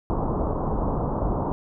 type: low-pass noise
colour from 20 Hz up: pink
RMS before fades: -25 dBFS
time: 0.1-1.52 s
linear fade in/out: 0 ms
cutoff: 1100 Hz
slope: 48 dB/octave
effects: none